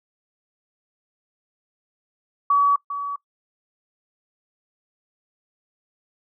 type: tone with echo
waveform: sine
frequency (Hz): 1137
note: C#6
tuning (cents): +44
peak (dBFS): -14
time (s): 2.5-2.76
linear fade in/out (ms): 5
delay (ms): 400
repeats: 1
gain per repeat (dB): -11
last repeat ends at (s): 3.16
effects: noise-tail reverb RT60 0.1 s tail -21 dB re dry